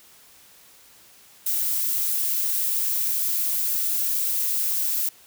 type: noise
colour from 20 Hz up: violet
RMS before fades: -24 dBFS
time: 1.46-5.09 s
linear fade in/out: 5 ms
effects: white hiss -52 dBFS RMS until 5.26 s